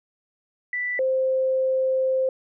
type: tone pair in turn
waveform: sine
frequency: 1975.5 / 523.2 Hz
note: B6 / C5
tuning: 0 / 0 cents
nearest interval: octave + major seventh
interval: 2300 cents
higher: first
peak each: -24 / -19 dBFS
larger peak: second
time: 0.73-0.99 / 0.99-2.29 s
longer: second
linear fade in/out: 2 ms
effects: none